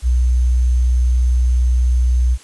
sine tone with sample-and-hold, 61.7 Hz, B1, 1 cent flat, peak -11 dBFS, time 0.02-2.38 s, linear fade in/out 50 ms, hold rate 6300 Hz, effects white hiss -44 dBFS RMS until 2.43 s + resampled to 24000 Hz

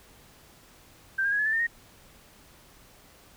sine tone with pitch steps, 1568 / 1613.9 / 1661.2 / 1709.9 / 1760 / 1811.6 / 1864.7 Hz, G6 / G6 / G#6 / A6 / A6 / A#6 / A#6, 0 / +50 / 0 / -50 / 0 / -50 / 0 cents, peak -23 dBFS, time 1.18-1.67 s, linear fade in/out 10 ms, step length 70 ms, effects pink hiss -55 dBFS RMS until 3.36 s

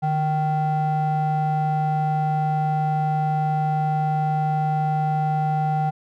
triangle ring-modulated tone, 311.1 Hz, D#4, in tune, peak -14 dBFS, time 0.02-5.91 s, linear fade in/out 20 ms, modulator 463 Hz, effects none

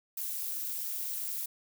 violet noise with amplitude modulation, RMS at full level -32 dBFS, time 0.17-1.46 s, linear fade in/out 5 ms, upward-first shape sine, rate 252 Hz, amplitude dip 90%, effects none

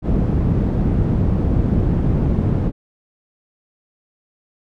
white low-pass noise, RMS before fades -17 dBFS, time 0.02-2.72 s, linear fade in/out 50 ms, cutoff 170 Hz, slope 12 dB/octave, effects none

